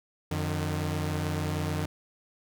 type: tone pair together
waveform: sawtooth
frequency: 89.3 / 151.97 Hz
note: F2 / D#3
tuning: +39 / -40 cents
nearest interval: major sixth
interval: 921 cents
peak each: -27 / -27 dBFS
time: 0.31-1.86 s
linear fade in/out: 5 ms
effects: none